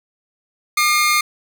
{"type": "tone pair together", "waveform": "sawtooth", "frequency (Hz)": [1211, 2131], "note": ["D#6", "C7"], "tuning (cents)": [-47, 31], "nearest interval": "minor seventh", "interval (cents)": 978, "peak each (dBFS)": -13, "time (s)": [0.77, 1.21], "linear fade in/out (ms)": 5, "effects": []}